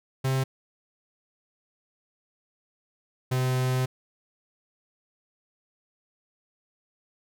45% pulse tone pair in turn, 132.5 / 128.43 Hz, C3 / C3, +22 / -32 cents, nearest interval minor second, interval 54 cents, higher first, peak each -23 dBFS, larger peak neither, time 0.24-0.44 / 3.31-3.86 s, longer second, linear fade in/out 10 ms, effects none

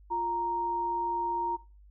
sine tone pair together, 349.2 / 932.3 Hz, F4 / A#5, 0 / 0 cents, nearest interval octave + perfect fourth, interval 1700 cents, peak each -37 / -28 dBFS, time 0.1-1.57 s, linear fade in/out 20 ms, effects noise-tail reverb RT60 0.3 s tail -18 dB re dry + added 50 Hz sine -52 dBFS peak until 1.9 s

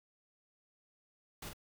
pink noise with echo, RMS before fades -45 dBFS, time 1.42-1.49 s, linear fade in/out 5 ms, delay 43 ms, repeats 1, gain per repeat -4 dB, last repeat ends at 1.533 s, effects none

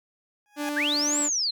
20% pulse tone with exponential growth, 830 Hz, G#5, 1 cent flat, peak -24 dBFS, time 0.46-0.69 s, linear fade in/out 0 ms, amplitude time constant 48 ms
sawtooth tone, 293.7 Hz, D4, in tune, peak -24 dBFS, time 0.56-1.3 s, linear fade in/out 50 ms
sine linear two-way sweep, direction up then down, 1419 to 7902 to 3993 Hz, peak -23 dBFS, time 0.76-1.51 s, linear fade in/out 10 ms, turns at 1.2 s
effects none

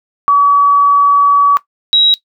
sine tone pair in turn, 1139 / 3849 Hz, C#6 / B7, +47 / -45 cents, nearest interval octave + major sixth, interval 2108 cents, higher second, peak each -5 dBFS, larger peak neither, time 0.28-1.57 / 1.93-2.14 s, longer first, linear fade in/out 0 ms, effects noise-tail reverb RT60 0.1 s tail -17 dB re dry

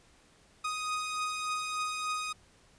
sawtooth beating tone pair, 1244.5 / 1247.9 Hz, D#6 / D#6, 0 / +5 cents, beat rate 3.4 Hz, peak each -37 / -29 dBFS, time 0.64-2.33 s, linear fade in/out 10 ms, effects pink hiss -62 dBFS RMS until 2.78 s + resampled to 22050 Hz

